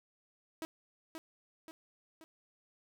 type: tone with echo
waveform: sawtooth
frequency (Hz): 321.8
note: E4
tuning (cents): -42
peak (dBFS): -34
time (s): 0.62-0.65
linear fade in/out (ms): 0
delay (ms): 530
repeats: 3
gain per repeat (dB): -5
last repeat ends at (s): 2.24
effects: none